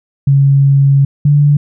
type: tone pair in turn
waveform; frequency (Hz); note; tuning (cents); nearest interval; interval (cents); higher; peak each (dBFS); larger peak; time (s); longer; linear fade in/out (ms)
sine; 138.59 / 145.46; C#3 / D3; 0 / -16; minor second; 84; second; -5; neither; 0.27-1.05 / 1.25-1.57; first; 5
effects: none